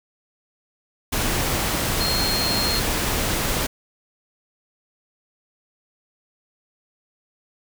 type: tone in noise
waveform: sine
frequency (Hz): 4237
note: C8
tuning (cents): +21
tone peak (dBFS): -23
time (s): 2-2.8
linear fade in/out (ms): 10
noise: pink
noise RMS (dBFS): -23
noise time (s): 1.12-3.67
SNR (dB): -3
effects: none